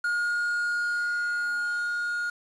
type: tone with level ramp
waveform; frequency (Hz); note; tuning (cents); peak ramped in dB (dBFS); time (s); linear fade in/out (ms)
triangle; 1429; F6; +39; -22 to -25; 0.04-2.3; 5
effects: resampled to 24000 Hz + 8-bit